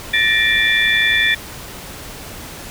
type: tone cluster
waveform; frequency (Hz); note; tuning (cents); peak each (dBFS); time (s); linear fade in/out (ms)
sine; 1762 / 1873 / 2359 / 3476; A6 / A#6 / D7 / A7; +2 / +8 / +7 / -22; -18; 0.13-1.35; 10
effects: pink hiss -33 dBFS RMS until 2.7 s